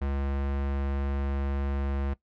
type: tone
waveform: square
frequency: 69.3 Hz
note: C#2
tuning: in tune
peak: -28 dBFS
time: 0.01-2.14 s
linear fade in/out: 10 ms
effects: noise-tail reverb RT60 0.1 s tail -18 dB re dry + low-pass 2000 Hz 12 dB/octave